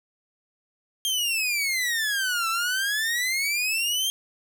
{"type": "exponential two-way sweep", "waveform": "sawtooth", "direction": "down then up", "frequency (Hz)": [3217, 1318.5, 3217], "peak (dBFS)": -20, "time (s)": [1.05, 4.1], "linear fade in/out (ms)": 0, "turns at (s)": 2.49, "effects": []}